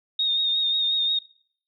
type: tone with vibrato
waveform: sine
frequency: 3700 Hz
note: A#7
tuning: 14 cents flat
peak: -20 dBFS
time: 0.19-1.19 s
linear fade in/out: 5 ms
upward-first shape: sine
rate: 5.6 Hz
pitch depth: 32 cents each way
effects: noise-tail reverb RT60 0.6 s tail -24 dB re dry